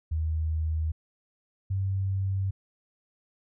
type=tone pair in turn; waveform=sine; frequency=79.1 / 96.5 Hz; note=D#2 / G2; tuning=+29 / -27 cents; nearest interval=minor third; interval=344 cents; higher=second; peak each=-25 dBFS; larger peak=neither; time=0.11-0.92 / 1.7-2.51 s; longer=neither; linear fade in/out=10 ms; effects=none